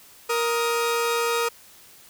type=tone pair together; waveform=sawtooth; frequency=468.6 / 1251 Hz; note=A#4 / D#6; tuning=+9 / +9 cents; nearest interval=octave + perfect fourth; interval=1700 cents; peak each=-19 / -23 dBFS; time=0.29-1.49 s; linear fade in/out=10 ms; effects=white hiss -50 dBFS RMS until 2.09 s